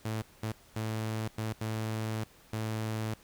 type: tone bursts at uneven times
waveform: sawtooth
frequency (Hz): 110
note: A2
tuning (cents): 0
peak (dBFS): -28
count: 6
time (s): 0.05-0.22 / 0.43-0.52 / 0.76-1.28 / 1.38-1.53 / 1.61-2.24 / 2.53-3.14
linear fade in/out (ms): 5
effects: pink hiss -59 dBFS RMS until 3.23 s